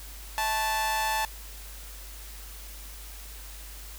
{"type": "tone with amplitude modulation", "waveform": "sawtooth", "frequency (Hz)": 877, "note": "A5", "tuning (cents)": -6, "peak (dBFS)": -19, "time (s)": [0.38, 1.25], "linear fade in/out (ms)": 0, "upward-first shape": "sine", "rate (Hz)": 231, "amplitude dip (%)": 60, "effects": ["added 50 Hz sine -42 dBFS peak until 3.98 s", "white hiss -46 dBFS RMS until 3.98 s"]}